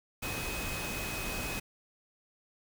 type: tone in noise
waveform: sine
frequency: 2527 Hz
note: D#7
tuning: 26 cents sharp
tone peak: -40 dBFS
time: 0.22-1.6 s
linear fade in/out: 10 ms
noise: pink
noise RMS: -37 dBFS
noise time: 0.22-1.6 s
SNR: -6 dB
effects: none